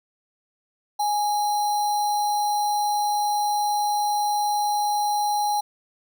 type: tone with sample-and-hold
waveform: sine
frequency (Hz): 830.6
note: G#5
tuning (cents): 0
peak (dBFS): -20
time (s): 0.99-5.61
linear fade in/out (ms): 10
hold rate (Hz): 4900
effects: none